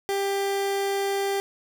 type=tone; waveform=30% pulse; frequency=395.8 Hz; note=G4; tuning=17 cents sharp; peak=-21 dBFS; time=0.09-1.4 s; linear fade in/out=0 ms; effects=none